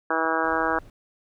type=harmonic tone; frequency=161.8 Hz; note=E3; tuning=32 cents flat; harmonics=2 / 3 / 4 / 5 / 6 / 7 / 8 / 9 / 10; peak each=-30 / -30 / -30 / -30 / -30 / -30 / -30 / -30 / -30 dBFS; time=0.1-0.79 s; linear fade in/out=5 ms
type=clicks; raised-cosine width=3 ms; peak=-39 / -44 dBFS; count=2; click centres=0.254 / 0.328 s
type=noise; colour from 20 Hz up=brown; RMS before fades=-45 dBFS; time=0.44-0.9 s; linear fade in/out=2 ms
effects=none